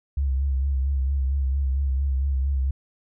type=tone with vibrato; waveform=sine; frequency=67.7 Hz; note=C#2; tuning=40 cents flat; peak=-20 dBFS; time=0.17-2.71 s; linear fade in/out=5 ms; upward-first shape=sine; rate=4.4 Hz; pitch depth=58 cents each way; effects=none